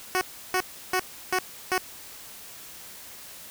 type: tone bursts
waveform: 10% pulse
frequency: 370 Hz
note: F#4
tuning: in tune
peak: -14 dBFS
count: 5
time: 0.15-1.78 s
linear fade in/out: 0 ms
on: 62 ms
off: 330 ms
effects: white hiss -44 dBFS RMS until 3.5 s